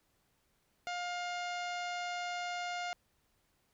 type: harmonic tone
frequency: 708 Hz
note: F5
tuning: 23 cents sharp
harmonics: 1 / 2 / 3 / 4 / 5 / 6 / 7 / 8 / 9 / 10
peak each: -38 / -43 / -44 / -48 / -52 / -52 / -55 / -58 / -58 / -58 dBFS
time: 0.87-2.93 s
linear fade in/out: 0 ms
effects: pink hiss -75 dBFS RMS until 3.73 s